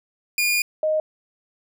sawtooth / sine tone pair in turn, 2428 / 621.5 Hz, D#7 / D#5, -43 / -2 cents, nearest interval 2 octaves, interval 2359 cents, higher first, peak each -15 / -18 dBFS, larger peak first, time 0.38-0.62 / 0.83-1 s, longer first, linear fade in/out 2 ms, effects none

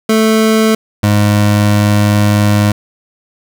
25% pulse tone pair in turn, 220 / 103.83 Hz, A3 / G#2, 0 / 0 cents, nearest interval octave + minor second, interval 1300 cents, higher first, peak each -4 dBFS, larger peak neither, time 0.09-0.75 / 1.03-2.72 s, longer second, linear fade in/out 5 ms, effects none

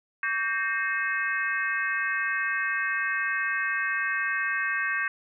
sine tone cluster, 1138 / 1576 / 1835 / 2145 / 2570 Hz, C#6 / G6 / A#6 / C7 / E7, +45 / +9 / -28 / +42 / -45 cents, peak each -34 / -28 / -30 / -36 / -35 dBFS, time 0.23-5.08 s, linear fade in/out 2 ms, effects none

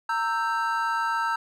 triangle chord, E diminished, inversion second, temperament equal with one note detuned, 921.6 / 1318.5 / 1568 Hz, Bb5 / E6 / G6, -20 / 0 / 0 cents, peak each -25 / -26 / -28 dBFS, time 0.09-1.36 s, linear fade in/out 5 ms, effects none

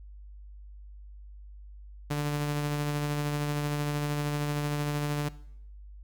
sawtooth tone with tremolo, 146.83 Hz, D3, in tune, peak -23 dBFS, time 2.1-5.29 s, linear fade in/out 10 ms, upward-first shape sine, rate 13 Hz, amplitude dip 25%, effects noise-tail reverb RT60 0.7 s tail -19 dB re dry + added 50 Hz sine -44 dBFS peak until 6.03 s

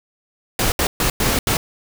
pink noise bursts at uneven times, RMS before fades -18 dBFS, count 5, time 0.59-0.72 / 0.79-0.87 / 1-1.1 / 1.2-1.39 / 1.47-1.57 s, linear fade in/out 2 ms, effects none

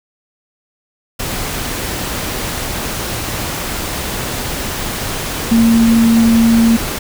sine tone in noise, 229 Hz, A#3, 31 cents flat, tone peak -7 dBFS, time 5.51-6.77 s, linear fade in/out 10 ms, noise pink, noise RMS -21 dBFS, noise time 1.19-6.99 s, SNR +11 dB, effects none

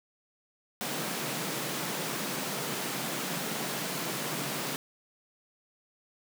pink high-pass noise, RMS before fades -34 dBFS, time 0.81-4.76 s, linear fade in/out 0 ms, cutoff 130 Hz, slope 96 dB/octave, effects none

